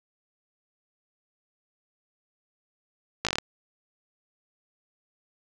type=slowing click train; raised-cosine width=0.2 ms; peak=-8 dBFS; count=7; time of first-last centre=3.25-3.385 s; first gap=17 ms; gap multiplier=1.11; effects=none

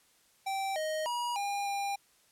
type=tone with pitch steps; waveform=square; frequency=778 / 624 / 961 / 806 / 800 Hz; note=G5 / D#5 / B5 / G5 / G5; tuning=-13 / +5 / -48 / +48 / +35 cents; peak=-32 dBFS; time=0.46-1.96 s; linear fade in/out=10 ms; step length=300 ms; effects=white hiss -66 dBFS RMS until 2.31 s + low-pass 12000 Hz 12 dB/octave

